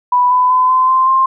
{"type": "tone with pitch steps", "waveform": "sine", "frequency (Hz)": [987.8, 1001, 1014.4, 1028, 1041.7, 1055.6], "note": ["B5", "B5", "B5", "C6", "C6", "C6"], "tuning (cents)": [0, 23, 46, -31, -8, 15], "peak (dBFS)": -8, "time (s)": [0.12, 1.26], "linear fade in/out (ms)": 5, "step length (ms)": 190, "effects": []}